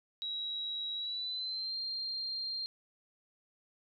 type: tone with pitch glide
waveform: sine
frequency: 3864 to 4189 Hz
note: B7 to C8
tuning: -39 to +1 cents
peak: -35 dBFS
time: 0.22-2.66 s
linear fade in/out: 0 ms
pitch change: +140 cents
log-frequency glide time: 0.95-1.76 s
effects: none